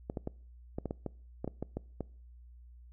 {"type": "clicks", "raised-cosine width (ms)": 2, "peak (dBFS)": -22, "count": 12, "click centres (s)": [0.099, 0.172, 0.274, 0.785, 0.857, 0.909, 1.063, 1.445, 1.477, 1.626, 1.77, 2.007], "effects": ["noise-tail reverb RT60 0.5 s tail -24 dB re dry", "added 60 Hz sine -51 dBFS peak until 2.92 s"]}